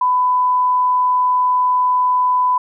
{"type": "tone", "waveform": "sine", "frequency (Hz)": 1000, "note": "B5", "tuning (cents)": 21, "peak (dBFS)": -12, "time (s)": [0.01, 2.58], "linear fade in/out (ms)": 5, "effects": []}